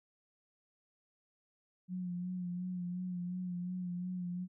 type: tone with vibrato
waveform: sine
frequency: 179.6 Hz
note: F3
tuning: 49 cents sharp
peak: -36 dBFS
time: 1.88-4.48 s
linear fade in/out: 50 ms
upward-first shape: sine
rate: 2.8 Hz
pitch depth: 35 cents each way
effects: none